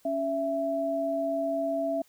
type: tone pair together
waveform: sine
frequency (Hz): 279.2 / 664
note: C#4 / E5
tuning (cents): +13 / +12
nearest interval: octave + minor third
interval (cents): 1499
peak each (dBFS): -32 / -27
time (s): 0.05-2.02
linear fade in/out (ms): 5
effects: white hiss -63 dBFS RMS until 2.08 s